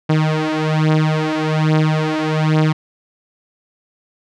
sawtooth beating tone pair, 155.1 / 156.3 Hz, D#3 / D#3, -5 / +8 cents, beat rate 1.2 Hz, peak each -13 dBFS, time 0.09-2.73 s, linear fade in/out 10 ms, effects low-pass 4000 Hz 12 dB/octave

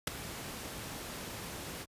pink noise with ADSR envelope, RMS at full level -27 dBFS, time 0.07-1.86 s, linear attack 5 ms, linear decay 8 ms, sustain -15 dB, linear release 42 ms, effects high-pass 60 Hz 12 dB/octave + resampled to 32000 Hz

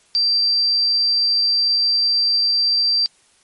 sine tone, 4699 Hz, D8, in tune, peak -14 dBFS, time 0.15-3.06 s, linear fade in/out 0 ms, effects white hiss -56 dBFS RMS until 3.43 s + MP3 48 kbps

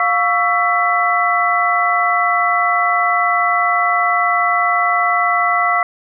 sine tone cluster, 705 / 1125 / 1328 / 1996 Hz, F5 / C#6 / E6 / B6, +16 / +25 / +12 / +18 cents, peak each -18 dBFS, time 0-5.83 s, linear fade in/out 2 ms, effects none

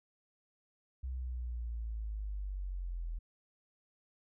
sine linear sweep, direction down, 65 to 40.56 Hz, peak -36 dBFS, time 1.03-3.19 s, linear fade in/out 10 ms, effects none

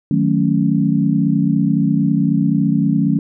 sine chord, D# half-diminished seventh, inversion none, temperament equal with one note detuned, 155.56 / 185 / 219.4 / 277.2 Hz, D#3 / F#3 / A3 / C#4, 0 / 0 / -5 / 0 cents, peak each -18 dBFS, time 0.11-3.19 s, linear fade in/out 2 ms, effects none

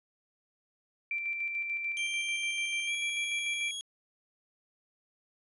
sine tone with tremolo, 2349 Hz, D7, in tune, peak -30 dBFS, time 1.11-3.71 s, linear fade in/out 2 ms, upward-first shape square, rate 6.8 Hz, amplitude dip 35%
sawtooth tone with pitch glide, 3169 to 3317 Hz, G7 to G#7, +18 to -3 cents, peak -33 dBFS, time 1.97-3.81 s, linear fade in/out 0 ms, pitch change +79 cents, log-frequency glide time 2.85-2.93 s
effects resampled to 24000 Hz

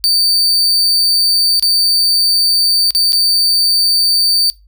40% pulse tone with dropouts, 4594 Hz, D8, 39 cents flat, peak -8 dBFS, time 0.04-4.5 s, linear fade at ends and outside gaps 0 ms, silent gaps 1.596-1.625 / 2.906-2.949 / 3.122-3.13 s, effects noise-tail reverb RT60 0.2 s tail -21 dB re dry + added 50 Hz sine -43 dBFS peak until 4.67 s

